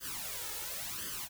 white noise with flanger, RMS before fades -40 dBFS, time 0-1.29 s, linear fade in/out 50 ms, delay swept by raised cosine 0.62 to 2.32 ms, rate 0.94 Hz, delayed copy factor +0.8, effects none

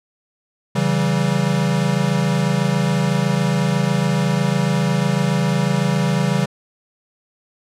square chord, C# diminished, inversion none, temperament equal with one note detuned, 138.59 / 164.81 / 192.63 Hz, C#3 / E3 / G3, 0 / 0 / -30 cents, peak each -21 dBFS, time 0.75-6.46 s, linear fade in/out 10 ms, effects low-pass 9000 Hz 12 dB/octave

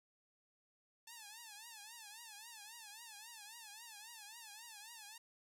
5% pulse tone with vibrato, 880 Hz, A5, in tune, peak -40 dBFS, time 1.07-5.18 s, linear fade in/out 5 ms, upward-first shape triangle, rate 3.7 Hz, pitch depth 160 cents each way, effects none

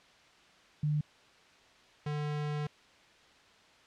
sine / square tone pair in turn, 150 / 148.71 Hz, D3 / D3, +37 / +22 cents, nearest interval unison, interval 15 cents, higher first, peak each -27 / -33 dBFS, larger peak first, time 0.83-1.01 / 2.06-2.67 s, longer second, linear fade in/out 5 ms, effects white hiss -60 dBFS RMS until 3.86 s + low-pass 4000 Hz 12 dB/octave

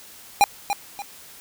square tone with echo, 808 Hz, G#5, 48 cents flat, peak -12 dBFS, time 0.41-0.44 s, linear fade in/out 0 ms, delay 290 ms, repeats 2, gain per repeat -9 dB, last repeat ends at 1.02 s, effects white hiss -45 dBFS RMS until 1.4 s

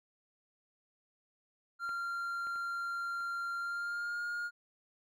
triangle tone with pitch glide, 1385 to 1421.5 Hz, F6 to F6, -15 to +30 cents, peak -33 dBFS, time 1.79-4.51 s, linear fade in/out 50 ms, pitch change +45 cents, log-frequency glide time 3.58-4.22 s
clicks, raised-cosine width 0.5 ms, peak -35 / -38 / -40 / -45 dBFS, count 4, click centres 1.892 / 2.47 / 2.559 / 3.206 s
effects none

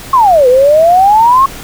sine exponential two-way sweep, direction down then up, 1108.7 to 488.9 to 1108.7 Hz, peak -3 dBFS, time 0.13-1.46 s, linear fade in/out 5 ms, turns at 0.48 s, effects pink hiss -28 dBFS RMS until 1.63 s

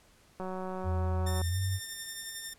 click train, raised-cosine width 1 ms, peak -25 dBFS, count 190, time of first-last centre 0.4-1.416 s, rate 186 Hz
sine tone with pitch glide, 85.2 to 95.08 Hz, F2 to F#2, -42 to +48 cents, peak -28 dBFS, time 0.83-1.8 s, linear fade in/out 50 ms, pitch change +190 cents, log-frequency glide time 1.48-1.58 s
5% pulse tone with tremolo, 1805 Hz, A6, 44 cents sharp, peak -25 dBFS, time 1.26-2.54 s, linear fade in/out 10 ms, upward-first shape sine, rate 11 Hz, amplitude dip 35%
effects pink hiss -62 dBFS RMS until 2.58 s + low-pass 12000 Hz 12 dB/octave

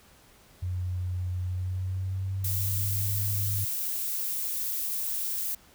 sine tone with pitch glide, 90.6 to 100.53 Hz, F#2 to G2, -36 to +44 cents, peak -28 dBFS, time 0.62-3.65 s, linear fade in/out 10 ms, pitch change +180 cents, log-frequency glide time 1.44-3.07 s
violet noise, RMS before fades -31 dBFS, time 2.44-5.55 s, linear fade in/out 5 ms
effects pink hiss -57 dBFS RMS until 5.74 s

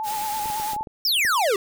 sine tone with vibrato, 853 Hz, G#5, 46 cents sharp, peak -25 dBFS, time 0-0.83 s, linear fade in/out 0 ms, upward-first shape sine, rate 9 Hz, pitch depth 56 cents each way
white noise, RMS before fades -33 dBFS, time 0.03-0.77 s, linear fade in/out 50 ms
clicks, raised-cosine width 2 ms, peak -26 dBFS, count 8, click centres 0.458 / 0.501 / 0.599 / 0.734 / 0.764 / 0.809 / 0.872 / 1.25 s
square exponential sweep, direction down, 5588 to 373.4 Hz, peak -19 dBFS, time 1.05-1.56 s, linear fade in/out 2 ms
effects none

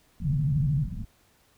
pink low-pass noise, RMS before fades -34 dBFS, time 0.2-1.05 s, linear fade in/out 5 ms, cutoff 240 Hz, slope 96 dB/octave
sine tone with vibrato, 143.2 Hz, D3, 43 cents flat, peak -22 dBFS, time 0.24-0.85 s, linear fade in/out 20 ms, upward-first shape sine, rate 13 Hz, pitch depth 160 cents each way
effects pink hiss -63 dBFS RMS until 1.57 s

